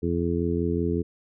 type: harmonic tone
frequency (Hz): 85.3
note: F2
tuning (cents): -40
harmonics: 1 / 2 / 3 / 4 / 5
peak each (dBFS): -29 / -29 / -29 / -29 / -29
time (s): 0.02-1.03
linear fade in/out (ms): 20
effects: none